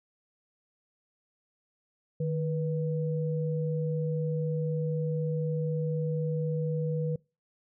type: tone pair together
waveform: sine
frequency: 154 / 488.4 Hz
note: D#3 / B4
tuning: -17 / -19 cents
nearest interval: octave + minor sixth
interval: 1998 cents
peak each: -28 / -33 dBFS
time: 2.2-7.16 s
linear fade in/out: 5 ms
effects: noise-tail reverb RT60 0.3 s tail -25 dB re dry